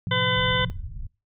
sine chord, F major, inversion first, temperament equal with one note detuned, 110 / 128.86 / 174.61 Hz, A2 / C3 / F3, 0 / -26 / 0 cents, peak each -30 / -31 / -31 dBFS, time 0.07-0.7 s, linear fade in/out 0 ms
harmonic tone, 506 Hz, B4, 42 cents sharp, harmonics 1 / 2 / 3 / 4 / 6 / 7, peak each -28 / -28 / -28 / -28 / -28 / -28 dBFS, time 0.11-0.65 s, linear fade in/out 5 ms
pink low-pass noise, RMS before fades -34 dBFS, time 0.36-1.07 s, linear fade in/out 5 ms, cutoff 110 Hz, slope 24 dB/octave
effects noise-tail reverb RT60 0.3 s tail -23 dB re dry

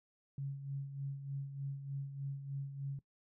sine tone with tremolo, 138.59 Hz, C#3, in tune, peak -36 dBFS, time 0.38-2.99 s, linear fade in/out 2 ms, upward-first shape sine, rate 3.3 Hz, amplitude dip 60%, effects noise-tail reverb RT60 0.1 s tail -19 dB re dry

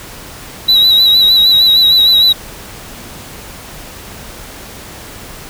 triangle tone with vibrato, 3900 Hz, B7, 23 cents flat, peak -4 dBFS, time 0.68-2.33 s, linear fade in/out 10 ms, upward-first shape sine, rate 6.5 Hz, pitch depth 45 cents each way, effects pink hiss -31 dBFS RMS until 5.49 s

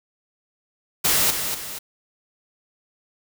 white noise with echo, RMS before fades -19 dBFS, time 1.04-1.31 s, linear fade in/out 10 ms, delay 240 ms, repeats 2, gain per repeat -7 dB, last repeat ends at 1.79 s, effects none

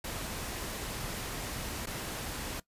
pink noise with dropouts, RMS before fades -38 dBFS, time 0.04-2.6 s, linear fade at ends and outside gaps 5 ms, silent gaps 1.859-1.869 s, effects noise-tail reverb RT60 0.1 s tail -19 dB re dry + resampled to 32000 Hz

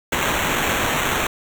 white noise with sample-and-hold, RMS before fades -21 dBFS, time 0.12-1.27 s, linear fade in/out 5 ms, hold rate 4900 Hz, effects none

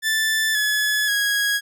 sawtooth tone with pitch steps, 1760 / 1706 / 1653.6 Hz, A6 / G#6 / G#6, 0 / +46 / -8 cents, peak -15 dBFS, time 0.02-1.61 s, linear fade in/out 50 ms, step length 530 ms, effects none

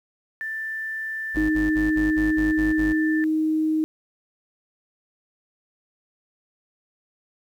sine tone, 1771 Hz, A6, 11 cents sharp, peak -27 dBFS, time 0.41-3.24 s, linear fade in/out 0 ms
45% pulse tone bursts, 51.91 Hz, G#1, in tune, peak -28 dBFS, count 8, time 1.34-2.935 s, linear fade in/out 20 ms, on 160 ms, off 45 ms
sine tone with pitch glide, 311.1 to 313.1 Hz, D#4 to D#4, 0 to +11 cents, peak -19 dBFS, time 1.37-3.84 s, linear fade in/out 0 ms, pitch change +11 cents, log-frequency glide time 1.95-2.77 s
effects 9-bit

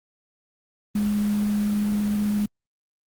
sine tone in noise, 207.7 Hz, G#3, in tune, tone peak -20 dBFS, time 0.95-2.46 s, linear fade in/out 5 ms, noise pink, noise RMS -38 dBFS, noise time 0.95-2.46 s, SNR +15 dB, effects Opus 24 kbps

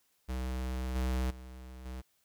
square tone with level steps, 63.7 Hz, C2, 46 cents flat, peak -34 / -30 / -46 / -40 dBFS, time 0.28-2.02 s, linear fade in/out 20 ms, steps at 0.95 / 1.3 / 1.85 s, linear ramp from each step 10 ms, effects white hiss -73 dBFS RMS until 2.24 s

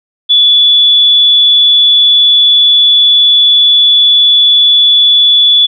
sine tone, 3439 Hz, A7, 40 cents flat, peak -3 dBFS, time 0.29-5.67 s, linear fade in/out 20 ms, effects none

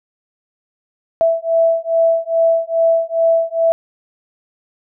sine beating tone pair, 659.3 / 661.7 Hz, E5 / E5, 0 / +6 cents, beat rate 2.4 Hz, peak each -15 dBFS, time 1.21-3.72 s, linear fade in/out 0 ms, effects none

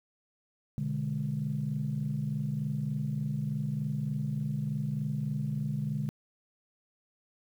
sine chord, G# diminished, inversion first, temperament equal, 123.47 / 146.83 / 207.7 Hz, B2 / D3 / G#3, 0 / 0 / 0 cents, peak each -36 / -31 / -35 dBFS, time 0.78-6.09 s, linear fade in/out 0 ms, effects tanh soft clip ceiling -21 dBFS + 10-bit

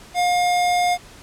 square tone, 712 Hz, F5, 33 cents sharp, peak -17 dBFS, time 0.14-0.98 s, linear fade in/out 50 ms, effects pink hiss -44 dBFS RMS until 1.22 s + low-pass 10000 Hz 12 dB/octave

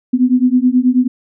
sine beating tone pair, 246.9 / 256.2 Hz, B3 / C4, 0 / -36 cents, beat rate 9.3 Hz, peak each -12 dBFS, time 0.13-1.08 s, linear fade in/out 10 ms, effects none

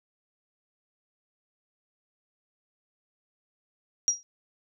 sine tone with exponential decay, 5710 Hz, F8, 37 cents sharp, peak -16 dBFS, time 4.08-4.23 s, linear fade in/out 0 ms, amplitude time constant 31 ms, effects none

